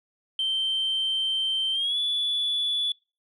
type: tone with pitch glide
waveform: sine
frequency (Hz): 3120 to 3442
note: G7 to A7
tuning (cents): -9 to -39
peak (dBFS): -22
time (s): 0.39-2.92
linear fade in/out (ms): 2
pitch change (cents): +170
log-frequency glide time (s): 1.72-1.98
effects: noise-tail reverb RT60 0.3 s tail -25 dB re dry + tanh soft clip ceiling -20 dBFS